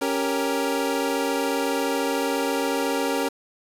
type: chord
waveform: 25% pulse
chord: G diminished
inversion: second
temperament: equal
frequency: 277.2 / 392 / 466.2 Hz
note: Db4 / G4 / Bb4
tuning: 0 / 0 / 0 cents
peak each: -22 / -25 / -23 dBFS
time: 0.01-3.29 s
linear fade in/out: 10 ms
effects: resampled to 32000 Hz + 7-bit